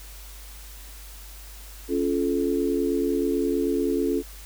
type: chord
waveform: sine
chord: Db augmented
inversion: none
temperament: just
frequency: 277.2 / 346.5 / 433.1 Hz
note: Db4 / F4 / A4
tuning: 0 / -14 / -27 cents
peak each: -25 / -26 / -26 dBFS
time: 1.88-4.23 s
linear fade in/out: 50 ms
effects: added 50 Hz sine -41 dBFS peak until 4.45 s + white hiss -46 dBFS RMS until 4.45 s